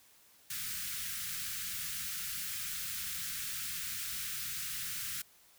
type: band-stop noise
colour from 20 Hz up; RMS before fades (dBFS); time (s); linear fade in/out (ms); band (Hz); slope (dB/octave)
white; -39; 0.5-5.22; 5; 200 to 1300; 48
effects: white hiss -63 dBFS RMS until 5.58 s